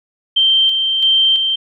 sine tone with tremolo, 3136 Hz, G7, in tune, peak -9 dBFS, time 0.36-1.56 s, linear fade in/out 10 ms, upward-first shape square, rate 1.5 Hz, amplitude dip 40%, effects none

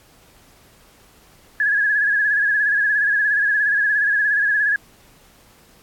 sine tone with vibrato, 1676 Hz, G#6, 15 cents sharp, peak -15 dBFS, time 1.6-4.76 s, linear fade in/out 2 ms, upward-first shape sine, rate 17 Hz, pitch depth 58 cents each way, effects pink hiss -52 dBFS RMS until 5.82 s + AAC 64 kbps

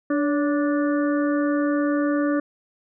harmonic tone with a mistuned harmonic, 292.9 Hz, D4, 5 cents flat, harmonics 1 / 2 / 4 / 5 / 6, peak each -20 / -26 / -32 / -34 / -36 dBFS, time 0.1-2.4 s, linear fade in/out 5 ms, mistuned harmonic 2, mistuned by -48 cents, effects none

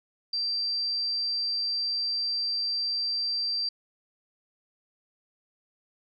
sine tone, 4699 Hz, D8, in tune, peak -26 dBFS, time 0.33-3.69 s, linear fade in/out 5 ms, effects none

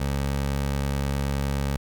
20% pulse tone, 69.5 Hz, C#2, 5 cents sharp, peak -19 dBFS, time 0-1.77 s, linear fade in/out 5 ms, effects none

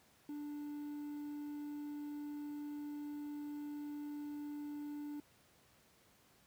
triangle tone with quantisation, 293.7 Hz, D4, in tune, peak -40 dBFS, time 0.29-5.2 s, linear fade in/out 2 ms, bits 11, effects pink hiss -68 dBFS RMS until 6.46 s + high-pass 80 Hz 12 dB/octave

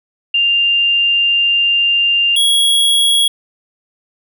sine / square tone pair in turn, 2794 / 3323 Hz, F7 / G#7, 0 / 0 cents, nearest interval minor third, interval 300 cents, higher second, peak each -10 dBFS, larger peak neither, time 0.34-2.36 / 2.36-3.28 s, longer first, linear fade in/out 5 ms, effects none

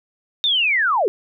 sine linear sweep, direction down, 3700 to 349.2 Hz, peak -15 dBFS, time 0.44-1.08 s, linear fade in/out 0 ms, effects none

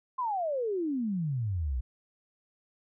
sine exponential sweep, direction down, 1061 to 57.9 Hz, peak -28 dBFS, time 0.18-1.81 s, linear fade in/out 10 ms, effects none

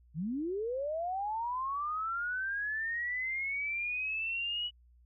sine linear sweep, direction up, 138.59 to 2949 Hz, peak -32 dBFS, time 0.14-4.71 s, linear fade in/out 50 ms, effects added 60 Hz sine -59 dBFS peak until 5.05 s

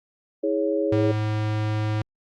sine chord, C# minor, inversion first, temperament equal with one note detuned, 322.3 / 415.3 / 554.4 Hz, E4 / G#4 / C#5, -39 / 0 / 0 cents, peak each -25 dBFS, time 0.43-1.12 s, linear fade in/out 10 ms
square tone, 107.3 Hz, A2, 43 cents flat, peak -23 dBFS, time 0.92-2.02 s, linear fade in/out 5 ms
effects low-pass 4000 Hz 12 dB/octave + Opus 48 kbps

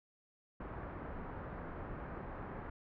pink low-pass noise, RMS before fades -45 dBFS, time 0.6-2.7 s, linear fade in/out 5 ms, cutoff 1600 Hz, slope 24 dB/octave, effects none

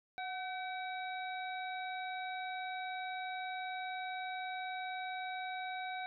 harmonic tone with a mistuned harmonic, 763 Hz, G5, 47 cents flat, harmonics 1 / 2 / 3 / 5, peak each -40 / -46 / -46 / -50 dBFS, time 0.18-6.06 s, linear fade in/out 0 ms, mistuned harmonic 1, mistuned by -58 cents, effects none

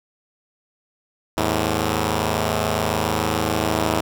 5% pulse tone pair together, 80.23 / 107.1 Hz, E2 / A2, -46 / -46 cents, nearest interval perfect fourth, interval 500 cents, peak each -11 dBFS, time 1.37-4.01 s, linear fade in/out 5 ms, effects none

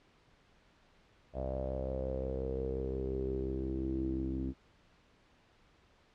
sawtooth tone with low-pass filter sweep, 65.7 Hz, C2, 8 cents sharp, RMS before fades -36 dBFS, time 1.33-4.54 s, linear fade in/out 50 ms, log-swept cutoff 630 to 290 Hz, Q 8.9, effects pink hiss -66 dBFS RMS until 6.14 s + low-pass 4000 Hz 12 dB/octave

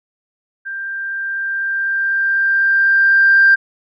sine tone with level ramp, 1584 Hz, G6, 18 cents sharp, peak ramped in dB -23 to -5 dBFS, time 0.65-3.56 s, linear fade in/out 20 ms, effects tanh soft clip ceiling -2 dBFS

